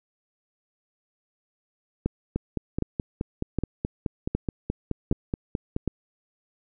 two click trains, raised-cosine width 3 ms, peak -13 / -11 dBFS, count 17 / 6, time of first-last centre 2.36-5.764 / 2.06-5.877 s, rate 4.7 / 1.31 Hz, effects none

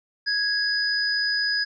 sine tone pair together, 1661.2 / 4978 Hz, G#6 / D#8, 0 / 0 cents, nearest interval octave + perfect fifth, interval 1900 cents, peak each -24 dBFS, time 0.26-1.65 s, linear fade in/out 20 ms, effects none

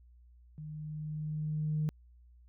sine tone with level ramp, 153.2 Hz, D#3, 27 cents flat, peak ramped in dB -41 to -27 dBFS, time 0.58-1.89 s, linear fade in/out 0 ms, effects tanh soft clip ceiling -24 dBFS + added 60 Hz sine -56 dBFS peak until 2.48 s

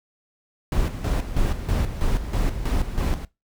brown noise with tremolo, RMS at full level -21 dBFS, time 0.72-3.25 s, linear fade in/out 2 ms, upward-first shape square, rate 3.1 Hz, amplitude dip 65%, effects noise-tail reverb RT60 0.2 s tail -19 dB re dry

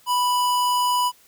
square tone, 987.8 Hz, B5, in tune, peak -19 dBFS, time 0.06-1.12 s, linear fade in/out 50 ms, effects white hiss -55 dBFS RMS until 1.27 s

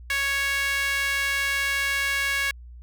sawtooth tone with high-pass filter, 554.4 Hz, C#5, in tune, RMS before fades -25 dBFS, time 0.1-2.51 s, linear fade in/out 2 ms, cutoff 1900 Hz, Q 3.7, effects added 60 Hz sine -40 dBFS peak until 2.82 s

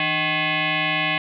sine tone with frequency modulation, 161.5 Hz, E3, 35 cents flat, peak -19 dBFS, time 0-1.18 s, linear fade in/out 2 ms, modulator 464 Hz, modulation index 6.3, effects none

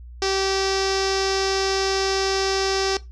sawtooth tone with low-pass filter, 386.8 Hz, G4, 23 cents flat, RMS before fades -22 dBFS, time 0.22-2.97 s, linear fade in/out 2 ms, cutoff 5400 Hz, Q 5, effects noise-tail reverb RT60 0.2 s tail -17 dB re dry + added 60 Hz sine -37 dBFS peak until 3.11 s

